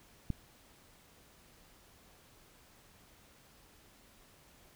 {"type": "click", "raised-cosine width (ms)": 5, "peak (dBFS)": -21, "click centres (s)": 0.303, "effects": ["pink hiss -62 dBFS RMS until 4.75 s"]}